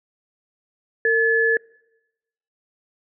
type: tone pair together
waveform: sine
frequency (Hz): 455.6 / 1720.1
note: A#4 / A6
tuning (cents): -40 / -40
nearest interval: octave + major seventh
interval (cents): 2300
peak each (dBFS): -19 / -17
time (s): 1.05-1.57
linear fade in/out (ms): 2
effects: noise-tail reverb RT60 1.0 s tail -25 dB re dry